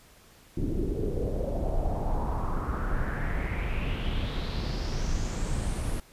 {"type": "noise with low-pass filter sweep", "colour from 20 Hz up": "brown", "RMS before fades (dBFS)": -29, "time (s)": [0.57, 6], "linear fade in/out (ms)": 2, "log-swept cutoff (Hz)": [310, 11000], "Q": 4.3, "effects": ["pink hiss -56 dBFS RMS until 6.12 s", "resampled to 32000 Hz"]}